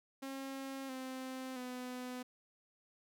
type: tone with pitch steps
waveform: sawtooth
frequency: 269.9 / 260.1 / 250.7 Hz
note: C#4 / C4 / B3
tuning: -46 / -10 / +26 cents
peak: -38 dBFS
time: 0.22-2.23 s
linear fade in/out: 10 ms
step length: 670 ms
effects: none